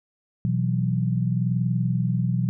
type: chord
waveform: sine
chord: B suspended fourth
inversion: none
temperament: just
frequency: 123.47 / 164.63 / 185.21 Hz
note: B2 / E3 / F#3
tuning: 0 / -2 / +2 cents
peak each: -23 / -26 / -26 dBFS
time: 0.45-2.49 s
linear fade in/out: 0 ms
effects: none